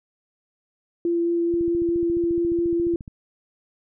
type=tone with vibrato; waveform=sine; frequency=340.9 Hz; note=F4; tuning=42 cents flat; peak=-19 dBFS; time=1.05-2.96 s; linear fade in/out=2 ms; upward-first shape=sine; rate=4.6 Hz; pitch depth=8 cents each way
type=click train; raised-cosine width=5 ms; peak=-25 dBFS; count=23; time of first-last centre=1.54-3.078 s; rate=14.3 Hz
effects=none